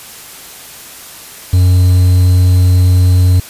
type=tone with quantisation; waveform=triangle; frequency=91 Hz; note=F#2; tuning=28 cents flat; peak=-3 dBFS; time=1.53-3.4 s; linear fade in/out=5 ms; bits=5; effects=white hiss -32 dBFS RMS until 3.49 s + resampled to 32000 Hz